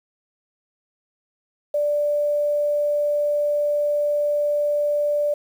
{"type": "tone with quantisation", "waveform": "sine", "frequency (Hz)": 587.3, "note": "D5", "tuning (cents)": 0, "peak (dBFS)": -18, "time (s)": [1.74, 5.34], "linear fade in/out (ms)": 5, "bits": 8, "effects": []}